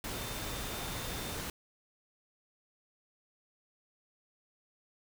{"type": "tone in noise", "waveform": "sine", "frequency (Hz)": 3600, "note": "A7", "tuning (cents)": 39, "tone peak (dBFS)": -49, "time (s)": [0.14, 1.35], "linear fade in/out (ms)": 2, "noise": "pink", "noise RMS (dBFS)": -39, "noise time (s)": [0.04, 1.5], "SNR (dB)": -13, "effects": []}